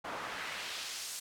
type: noise with band-pass filter sweep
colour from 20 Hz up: pink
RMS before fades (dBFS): -41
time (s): 0.04-1.2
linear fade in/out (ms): 10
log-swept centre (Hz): 870 to 8000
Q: 0.96
effects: none